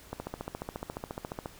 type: click train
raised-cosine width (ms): 1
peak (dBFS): -21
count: 20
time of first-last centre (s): 0.13-1.459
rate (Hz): 14.3
effects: pink hiss -53 dBFS RMS until 1.59 s